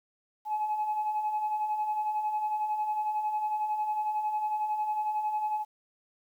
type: beating tone pair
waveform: sine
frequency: 842 / 853 Hz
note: G#5 / G#5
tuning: +24 / +46 cents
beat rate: 11 Hz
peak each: -36 / -27 dBFS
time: 0.45-5.65 s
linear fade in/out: 50 ms
effects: tanh soft clip ceiling -23 dBFS + 10-bit